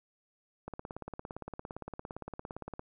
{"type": "click train", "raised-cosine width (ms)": 1, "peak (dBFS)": -26, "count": 38, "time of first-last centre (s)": [0.68, 2.794], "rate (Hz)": 17.5, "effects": []}